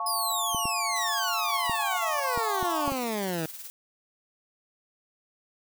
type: chord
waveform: sine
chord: F augmented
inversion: none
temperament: equal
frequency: 698.5 / 880 / 1108.7 Hz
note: F5 / A5 / C#6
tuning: 0 / 0 / 0 cents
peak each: -35 / -34 / -30 dBFS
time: 0-2.9 s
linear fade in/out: 2 ms
type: exponential sweep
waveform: 15% pulse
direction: down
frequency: 5100 to 155.4 Hz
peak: -22 dBFS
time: 0.06-3.46 s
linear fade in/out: 5 ms
type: clicks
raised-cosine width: 3 ms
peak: -22 dBFS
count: 7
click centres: 0.547 / 0.655 / 1.696 / 2.376 / 2.628 / 2.878 / 2.92 s
type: noise with tremolo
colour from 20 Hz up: blue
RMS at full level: -39 dBFS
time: 0.96-3.7 s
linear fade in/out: 0 ms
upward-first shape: sine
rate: 19 Hz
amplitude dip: 55%
effects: none